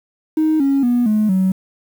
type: tone with pitch steps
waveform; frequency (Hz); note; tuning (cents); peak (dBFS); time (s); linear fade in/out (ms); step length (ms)
triangle; 313 / 275.6 / 242.8 / 213.8 / 188.27; D#4 / C#4 / B3 / A3 / F#3; +10 / -10 / -29 / -49 / +30; -9; 0.37-1.52; 5; 230
effects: tanh soft clip ceiling -9 dBFS + 7-bit